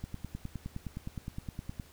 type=click train; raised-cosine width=5 ms; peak=-25 dBFS; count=18; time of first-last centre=0.04-1.798 s; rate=9.67 Hz; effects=added 77 Hz sine -59 dBFS peak until 1.92 s + pink hiss -58 dBFS RMS until 1.92 s